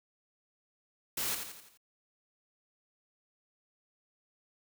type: noise with echo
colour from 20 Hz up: white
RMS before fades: -34 dBFS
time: 1.17-1.35 s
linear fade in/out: 5 ms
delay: 85 ms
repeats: 5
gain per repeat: -6 dB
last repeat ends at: 1.775 s
effects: none